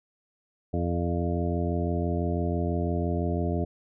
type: harmonic tone with a mistuned harmonic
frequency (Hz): 86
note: F2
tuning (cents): -26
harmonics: 1 / 2 / 3 / 4 / 5 / 7 / 8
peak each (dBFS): -28 / -31 / -33 / -34 / -35 / -36 / -37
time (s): 0.73-3.65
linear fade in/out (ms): 10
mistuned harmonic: 8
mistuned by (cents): +17
effects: none